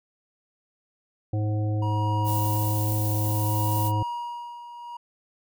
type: harmonic tone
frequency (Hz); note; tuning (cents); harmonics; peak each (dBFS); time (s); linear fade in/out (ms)
106; G#2; +36; 1 / 3 / 5 / 7; -23 / -33 / -37 / -40; 1.33-4.03; 5
type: tone with tremolo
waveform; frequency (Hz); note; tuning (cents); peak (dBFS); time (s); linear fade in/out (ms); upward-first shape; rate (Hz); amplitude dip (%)
triangle; 954; A#5; +40; -25; 1.82-4.97; 5; sine; 0.61; 75
type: noise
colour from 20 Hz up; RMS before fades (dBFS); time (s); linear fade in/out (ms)
violet; -33; 2.24-3.92; 50
effects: none